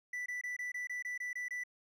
triangle tone bursts, 1976 Hz, B6, in tune, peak -35 dBFS, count 10, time 0.13-1.637 s, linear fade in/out 5 ms, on 130 ms, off 23 ms, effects none

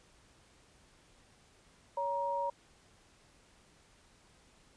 sine tone pair together, 560.7 / 943 Hz, C#5 / A#5, +20 / +20 cents, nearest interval major sixth, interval 900 cents, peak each -36 / -33 dBFS, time 1.97-2.5 s, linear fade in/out 5 ms, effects pink hiss -64 dBFS RMS until 4.76 s + resampled to 22050 Hz

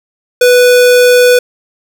square tone, 493.9 Hz, B4, in tune, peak -4 dBFS, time 0.41-1.39 s, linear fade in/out 5 ms, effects none

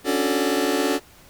sawtooth chord, D major seventh, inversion third, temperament just, 275.3 / 293.7 / 367.1 / 440.5 Hz, C#4 / D4 / F#4 / A4, -12 / 0 / -14 / +2 cents, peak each -21 dBFS, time 0.04-1 s, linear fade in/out 50 ms, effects pink hiss -50 dBFS RMS until 1.29 s

